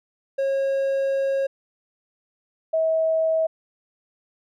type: tone pair in turn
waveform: triangle / sine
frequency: 544 / 643.4 Hz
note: C#5 / E5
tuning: -33 / -42 cents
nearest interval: minor third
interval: 291 cents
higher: second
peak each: -18 dBFS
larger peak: neither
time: 0.38-1.47 / 2.73-3.47 s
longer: first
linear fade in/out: 10 ms
effects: none